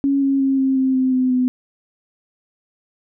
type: tone with pitch steps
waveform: sine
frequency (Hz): 277.2 / 273.5 / 269.9 / 266.4 / 262.9 / 259.4 / 256 / 252.6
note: C#4 / C#4 / C#4 / C4 / C4 / C4 / C4 / B3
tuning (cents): 0 / -23 / -46 / +31 / +8 / -15 / -38 / +39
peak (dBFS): -14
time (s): 0.04-1.48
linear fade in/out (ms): 0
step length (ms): 180
effects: none